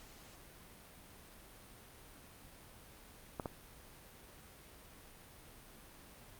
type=clicks; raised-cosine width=1 ms; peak=-24 dBFS; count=2; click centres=3.398 / 3.458 s; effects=pink hiss -57 dBFS RMS until 6.39 s + Opus 48 kbps